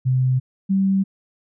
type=tone pair in turn; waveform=sine; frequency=128.7 / 193.5 Hz; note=C3 / G3; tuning=-28 / -22 cents; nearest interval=perfect fifth; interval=706 cents; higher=second; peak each=-15 dBFS; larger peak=neither; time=0.05-0.4 / 0.69-1.04 s; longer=neither; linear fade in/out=20 ms; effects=none